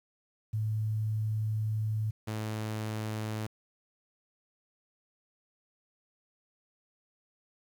sine / sawtooth tone pair in turn, 108.5 / 108.5 Hz, A2 / A2, -24 / -24 cents, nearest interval unison, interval 0 cents, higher neither, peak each -28 / -29 dBFS, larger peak first, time 0.53-2.11 / 2.27-3.47 s, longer first, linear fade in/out 10 ms, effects 10-bit

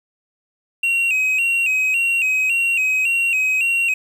triangle tone with vibrato, 2637 Hz, E7, in tune, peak -14 dBFS, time 0.83-3.94 s, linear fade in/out 5 ms, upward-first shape square, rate 1.8 Hz, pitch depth 70 cents each way, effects 8-bit

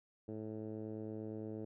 10% pulse tone with low-pass filter, 108.7 Hz, A2, 21 cents flat, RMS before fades -44 dBFS, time 0.28-1.65 s, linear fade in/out 5 ms, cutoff 420 Hz, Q 1.5, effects none

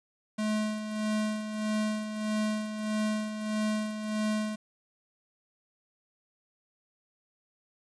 square tone with tremolo, 214.3 Hz, A3, 45 cents flat, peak -27 dBFS, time 0.38-4.56 s, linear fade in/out 10 ms, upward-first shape sine, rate 1.6 Hz, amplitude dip 60%, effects resampled to 22050 Hz + 9-bit

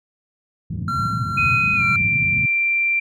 pink band-pass noise, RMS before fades -26 dBFS, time 0.7-2.46 s, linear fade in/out 10 ms, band 100 to 180 Hz, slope 24 dB/octave
triangle tone with tremolo, 1366 Hz, F6, 39 cents flat, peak -18 dBFS, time 0.88-1.96 s, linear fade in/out 2 ms, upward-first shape sine, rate 2.1 Hz, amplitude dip 45%
sine tone with pitch glide, 2500 to 2360 Hz, D#7 to D7, +8 to +8 cents, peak -16 dBFS, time 1.37-3 s, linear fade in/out 10 ms, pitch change -100 cents, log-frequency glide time 1.75-1.83 s
effects none

